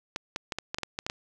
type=clicks; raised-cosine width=0.2 ms; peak=-14 dBFS; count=10; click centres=0.161 / 0.361 / 0.522 / 0.586 / 0.745 / 0.785 / 0.833 / 0.989 / 1.065 / 1.099 s; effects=none